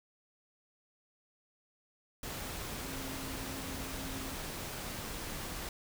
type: tone in noise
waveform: sine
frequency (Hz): 266.8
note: C4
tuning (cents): +34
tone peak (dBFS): -45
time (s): 2.84-4.35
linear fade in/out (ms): 2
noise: pink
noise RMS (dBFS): -41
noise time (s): 2.23-5.69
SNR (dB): -7
effects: none